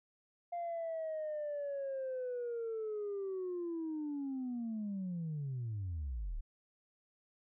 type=linear sweep; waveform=sine; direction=down; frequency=698.5 to 31.05 Hz; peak=-35 dBFS; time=0.52-6.41 s; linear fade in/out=10 ms; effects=tanh soft clip ceiling -34 dBFS